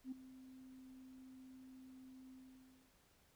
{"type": "tone with ADSR envelope", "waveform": "sine", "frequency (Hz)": 260, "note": "C4", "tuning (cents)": -11, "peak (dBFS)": -40, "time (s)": [0.04, 2.93], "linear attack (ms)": 78, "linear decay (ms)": 9, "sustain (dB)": -15, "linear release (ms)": 600, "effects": ["tanh soft clip ceiling -37 dBFS", "pink hiss -72 dBFS RMS until 3.35 s"]}